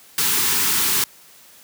white band-stop noise, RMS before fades -19 dBFS, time 0.18-1.04 s, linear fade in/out 2 ms, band 450 to 820 Hz, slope 96 dB/octave, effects white hiss -48 dBFS RMS until 1.63 s + high-pass 100 Hz 12 dB/octave

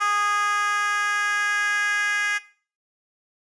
10% pulse tone with high-pass filter sweep, 412.1 Hz, G#4, 13 cents flat, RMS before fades -23 dBFS, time 0-2.39 s, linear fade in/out 20 ms, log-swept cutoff 1200 to 1800 Hz, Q 3.7, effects noise-tail reverb RT60 0.4 s tail -17 dB re dry + resampled to 22050 Hz

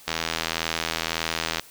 click train, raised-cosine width 0.2 ms, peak -7 dBFS, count 125, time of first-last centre 0.08-1.596 s, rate 81.8 Hz, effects white hiss -49 dBFS RMS until 1.7 s

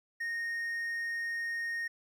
triangle tone, 1854 Hz, A#6, 10 cents flat, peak -31 dBFS, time 0.2-1.88 s, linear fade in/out 10 ms, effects 12-bit

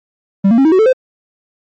triangle tone with pitch steps, 195.8 / 230.2 / 270.6 / 318.1 / 373.9 / 439.6 / 516.7 Hz, G3 / A#3 / C#4 / D#4 / F#4 / A4 / C5, -2 / -22 / -42 / +38 / +18 / -2 / -22 cents, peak -4 dBFS, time 0.44-0.93 s, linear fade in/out 10 ms, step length 70 ms, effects MP3 32 kbps

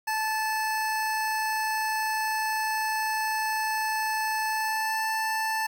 25% pulse tone with pitch glide, 872 to 880.6 Hz, A5 to A5, -16 to +1 cents, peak -22 dBFS, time 0.07-5.67 s, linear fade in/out 10 ms, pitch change +17 cents, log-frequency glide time 4.46-5.07 s, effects 9-bit

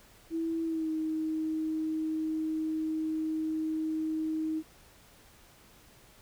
sine tone with pitch glide, 327.6 to 315.3 Hz, E4 to D#4, -11 to +23 cents, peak -29 dBFS, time 0.3-4.63 s, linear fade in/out 50 ms, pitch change -66 cents, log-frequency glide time 0.65-0.9 s, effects pink hiss -58 dBFS RMS until 6.21 s

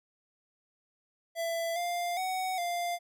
square tone with pitch steps, 668 / 699 / 748 / 697 Hz, E5 / F5 / F#5 / F5, +23 / +1 / +19 / -4 cents, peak -31 dBFS, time 1.35-2.99 s, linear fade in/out 50 ms, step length 410 ms, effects none

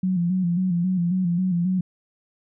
sine tone with vibrato, 179 Hz, F3, 43 cents sharp, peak -19 dBFS, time 0.03-1.81 s, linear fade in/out 5 ms, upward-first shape square, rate 3.7 Hz, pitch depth 65 cents each way, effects none

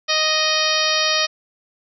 harmonic tone with a mistuned harmonic, 622.3 Hz, D#5, in tune, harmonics 1 / 2 / 3 / 4 / 5 / 6 / 7 / 8 / 9, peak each -25 / -25 / -25 / -25 / -25 / -25 / -25 / -25 / -25 dBFS, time 0.08-1.27 s, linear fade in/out 20 ms, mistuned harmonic 8, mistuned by -22 cents, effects none

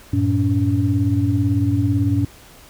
sine tone cluster, 95.2 / 113.2 / 283.8 Hz, F#2 / A2 / C#4, +50 / +50 / +41 cents, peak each -19 dBFS, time 0.13-2.25 s, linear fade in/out 5 ms, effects tanh soft clip ceiling -5 dBFS + pink hiss -45 dBFS RMS until 2.69 s

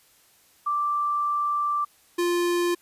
sine / square tone pair in turn, 1174 / 349 Hz, D6 / F4, -1 / -1 cents, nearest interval octave + major sixth, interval 2100 cents, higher first, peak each -22 dBFS, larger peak neither, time 0.66-1.85 / 2.18-2.75 s, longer first, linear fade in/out 10 ms, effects white hiss -59 dBFS RMS until 2.81 s + resampled to 32000 Hz

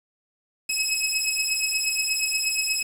15% pulse beating tone pair, 2561 / 2569.4 Hz, D#7 / E7, +49 / -45 cents, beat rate 8.4 Hz, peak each -18 dBFS, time 0.69-2.83 s, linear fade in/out 10 ms, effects low-pass 12000 Hz 12 dB/octave + 7-bit

